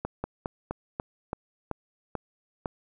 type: slowing click train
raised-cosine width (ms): 1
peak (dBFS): -16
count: 9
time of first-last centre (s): 0.05-2.658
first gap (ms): 190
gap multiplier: 1.15
effects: none